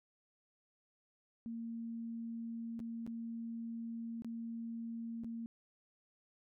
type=tone with dropouts; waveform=sine; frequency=230 Hz; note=A#3; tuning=23 cents flat; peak=-40 dBFS; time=1.46-5.46 s; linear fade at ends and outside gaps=0 ms; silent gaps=2.793-2.801 / 3.065-3.075 / 4.221-4.246 / 5.236-5.245 s; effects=none